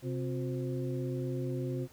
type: harmonic tone with a mistuned harmonic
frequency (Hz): 130.81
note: C3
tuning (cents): 0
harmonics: 1 / 2 / 3 / 4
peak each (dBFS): -34 / -39 / -38 / -44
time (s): 0.02-1.88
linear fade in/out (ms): 50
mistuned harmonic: 3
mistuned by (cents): -150
effects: pink hiss -59 dBFS RMS until 1.92 s